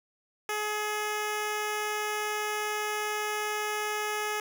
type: tone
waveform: 10% pulse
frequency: 422.5 Hz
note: G#4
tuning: 30 cents sharp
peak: -21 dBFS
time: 0.49-4.4 s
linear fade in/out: 2 ms
effects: none